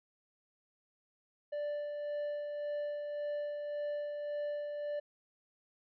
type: tone with tremolo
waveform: triangle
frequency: 587.3 Hz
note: D5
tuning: in tune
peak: -32 dBFS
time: 1.52-5 s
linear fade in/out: 10 ms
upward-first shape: sine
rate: 1.8 Hz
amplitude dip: 35%
effects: resampled to 11025 Hz